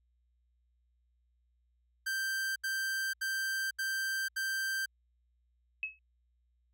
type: tone bursts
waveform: 45% pulse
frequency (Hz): 1568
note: G6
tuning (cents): 0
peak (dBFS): -32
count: 5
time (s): 2.06-4.86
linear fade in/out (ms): 10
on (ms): 500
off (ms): 75
type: tone with exponential decay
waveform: sine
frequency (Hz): 2579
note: E7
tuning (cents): -39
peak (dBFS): -29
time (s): 5.83-5.99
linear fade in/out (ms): 1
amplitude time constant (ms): 34
effects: added 60 Hz sine -70 dBFS peak until 6.73 s